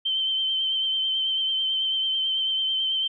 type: tone with vibrato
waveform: sine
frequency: 3105 Hz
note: G7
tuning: 17 cents flat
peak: -22 dBFS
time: 0.05-3.08 s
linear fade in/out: 10 ms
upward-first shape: sine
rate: 9.1 Hz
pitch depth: 24 cents each way
effects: none